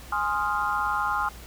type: chord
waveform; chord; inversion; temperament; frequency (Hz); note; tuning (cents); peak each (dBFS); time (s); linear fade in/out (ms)
sine; F minor seventh; first; equal; 830.6 / 1046.5 / 1244.5 / 1396.9; Ab5 / C6 / Eb6 / F6; 0 / 0 / 0 / 0; -29; 0.12-1.29; 5
effects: added 60 Hz sine -44 dBFS peak until 1.46 s + pink hiss -46 dBFS RMS until 1.46 s